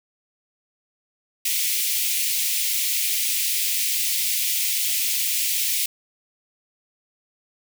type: high-pass noise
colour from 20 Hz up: white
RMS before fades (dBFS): -23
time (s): 1.45-5.86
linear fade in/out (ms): 5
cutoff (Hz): 2100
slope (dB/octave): 48
effects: none